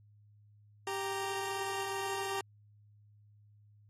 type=tone pair together; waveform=20% pulse; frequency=392 / 931.8 Hz; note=G4 / A#5; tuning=0 / -1 cents; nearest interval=octave + minor third; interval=1499 cents; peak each=-31 / -35 dBFS; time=0.87-2.41 s; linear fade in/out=2 ms; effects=added 104 Hz sine -59 dBFS peak until 3.89 s + AAC 32 kbps